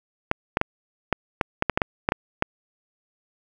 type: clicks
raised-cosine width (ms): 0.5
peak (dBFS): -4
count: 12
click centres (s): 0.314 / 0.571 / 0.614 / 1.127 / 1.412 / 1.624 / 1.697 / 1.775 / 1.818 / 2.089 / 2.121 / 2.424
effects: 7-bit